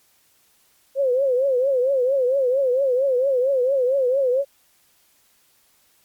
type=tone with vibrato; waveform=sine; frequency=523.3 Hz; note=C5; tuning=in tune; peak=-16 dBFS; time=0.95-4.45 s; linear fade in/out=50 ms; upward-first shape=triangle; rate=4.4 Hz; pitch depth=140 cents each way; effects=white hiss -60 dBFS RMS until 6.04 s + MP3 96 kbps